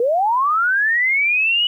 sine linear sweep, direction up, 452.3 to 2960 Hz, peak -14 dBFS, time 0-1.67 s, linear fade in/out 2 ms, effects 9-bit

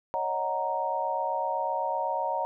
sine chord, D# minor seventh, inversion third, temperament equal, 554.4 / 622.3 / 740 / 932.3 Hz, C#5 / D#5 / F#5 / A#5, 0 / 0 / 0 / 0 cents, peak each -34 / -34 / -33 / -29 dBFS, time 0.14-2.45 s, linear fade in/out 0 ms, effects none

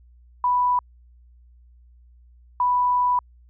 sine tone pair in turn, 987.8 / 987.8 Hz, B5 / B5, 0 / 0 cents, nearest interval unison, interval 0 cents, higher neither, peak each -17 dBFS, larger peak neither, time 0.44-0.79 / 2.6-3.19 s, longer second, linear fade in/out 2 ms, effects added 60 Hz sine -49 dBFS peak until 3.49 s

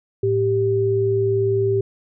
sine tone pair together, 110 / 392 Hz, A2 / G4, 0 / 0 cents, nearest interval octave + minor seventh, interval 2200 cents, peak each -22 / -17 dBFS, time 0.23-1.81 s, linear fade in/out 5 ms, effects none

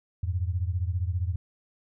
sine beating tone pair, 85.2 / 100.2 Hz, F2 / G2, -42 / +38 cents, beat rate 15 Hz, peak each -27 / -30 dBFS, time 0.23-1.36 s, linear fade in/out 5 ms, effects none

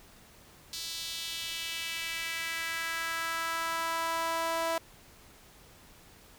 sawtooth tone with high-pass filter sweep, 329.6 Hz, E4, in tune, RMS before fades -34 dBFS, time 0.73-4.78 s, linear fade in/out 2 ms, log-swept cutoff 4300 to 730 Hz, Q 2.2, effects pink hiss -56 dBFS RMS until 6.38 s

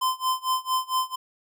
square tone with tremolo, 1031 Hz, C6, 26 cents flat, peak -21 dBFS, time 0.01-1.16 s, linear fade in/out 10 ms, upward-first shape sine, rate 4.4 Hz, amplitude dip 95%, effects none

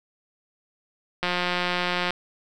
click train, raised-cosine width 0.3 ms, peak -9 dBFS, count 157, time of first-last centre 1.23-2.106 s, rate 178 Hz, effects none

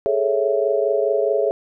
sine chord, A major seventh, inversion third, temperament equal, 415.3 / 440 / 554.4 / 659.3 Hz, G#4 / A4 / C#5 / E5, 0 / 0 / 0 / 0 cents, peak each -21 / -23 / -21 / -23 dBFS, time 0.06-1.51 s, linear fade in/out 0 ms, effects none

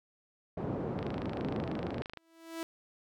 pink band-pass noise, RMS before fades -36 dBFS, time 0.57-2.02 s, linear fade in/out 5 ms, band 130 to 560 Hz, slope 12 dB/octave
click train, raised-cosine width 0.3 ms, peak -26 dBFS, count 32, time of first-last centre 0.99-2.173 s, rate 26.2 Hz
sawtooth tone with exponential growth, 328.6 Hz, E4, 5 cents flat, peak -30 dBFS, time 2.17-2.63 s, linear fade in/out 0 ms, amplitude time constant 98 ms
effects none

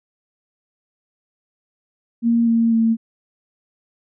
sine tone with pitch steps, 232.9 / 229.6 / 226.3 Hz, A#3 / A#3 / A3, -1 / -26 / +49 cents, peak -13 dBFS, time 2.22-2.97 s, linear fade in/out 50 ms, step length 250 ms, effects none

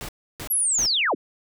pink noise bursts, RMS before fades -34 dBFS, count 3, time 0.01-0.861 s, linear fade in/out 0 ms, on 77 ms, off 310 ms
sine linear sweep, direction down, 11700 to 155.56 Hz, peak -19 dBFS, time 0.5-1.15 s, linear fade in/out 10 ms
effects none

